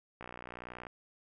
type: click train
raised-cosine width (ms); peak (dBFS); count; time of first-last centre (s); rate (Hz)
0.5; -29; 41; 0.21-0.868; 60.8
effects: none